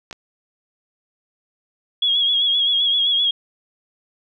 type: clicks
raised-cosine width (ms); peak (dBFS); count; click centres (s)
0.2; -17; 2; 0.111 / 0.128
type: tone with vibrato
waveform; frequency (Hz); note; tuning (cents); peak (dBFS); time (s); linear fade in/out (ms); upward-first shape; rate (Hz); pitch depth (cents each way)
sine; 3322; G#7; 0; -15; 2.02-3.31; 5; sine; 7.7; 45
effects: none